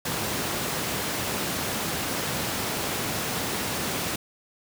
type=high-pass noise; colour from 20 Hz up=pink; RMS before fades=-29 dBFS; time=0.05-4.16 s; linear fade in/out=5 ms; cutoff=120 Hz; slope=12 dB/octave; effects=none